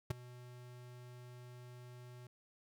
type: tone with ADSR envelope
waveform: square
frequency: 123.47 Hz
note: B2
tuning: in tune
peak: -31 dBFS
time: 0.1-2.27 s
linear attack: 8 ms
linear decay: 11 ms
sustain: -21 dB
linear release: 3 ms
effects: none